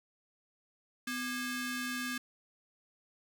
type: ring-modulated tone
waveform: sawtooth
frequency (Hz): 949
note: A#5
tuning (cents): +31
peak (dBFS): -28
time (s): 1.07-2.18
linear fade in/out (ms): 5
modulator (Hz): 698
effects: none